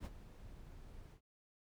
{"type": "noise with ADSR envelope", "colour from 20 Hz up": "brown", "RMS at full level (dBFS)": -41, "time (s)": [0, 1.21], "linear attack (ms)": 53, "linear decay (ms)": 36, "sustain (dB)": -13, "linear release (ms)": 90, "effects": []}